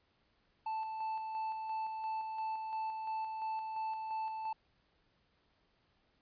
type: tone with tremolo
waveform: triangle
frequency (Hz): 880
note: A5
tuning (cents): 0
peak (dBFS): -33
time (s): 0.66-4.53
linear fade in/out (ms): 5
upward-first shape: square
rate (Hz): 2.9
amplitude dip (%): 35
effects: pink hiss -74 dBFS RMS until 6.21 s + resampled to 11025 Hz